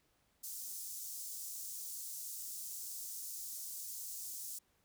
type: high-pass noise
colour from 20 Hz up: pink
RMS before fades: -45 dBFS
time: 0.43-4.59 s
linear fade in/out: 10 ms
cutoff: 6200 Hz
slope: 24 dB/octave
effects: pink hiss -75 dBFS RMS until 4.84 s